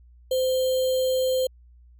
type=tone with sample-and-hold; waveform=sine; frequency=516 Hz; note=C5; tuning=24 cents flat; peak=-20 dBFS; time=0.31-1.47 s; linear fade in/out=5 ms; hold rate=3675 Hz; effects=added 60 Hz sine -49 dBFS peak until 1.99 s